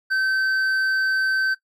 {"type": "tone with hard clipping", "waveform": "sine", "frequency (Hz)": 1543, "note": "G6", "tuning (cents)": -28, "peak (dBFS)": -20, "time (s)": [0.1, 1.55], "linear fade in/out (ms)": 20, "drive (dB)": 5, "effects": ["noise-tail reverb RT60 0.1 s tail -17 dB re dry"]}